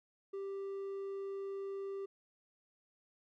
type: tone with hard clipping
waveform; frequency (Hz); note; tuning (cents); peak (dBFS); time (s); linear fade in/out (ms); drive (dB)
sine; 392.7; G4; +3; -40; 0.33-2.06; 10; 3
effects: none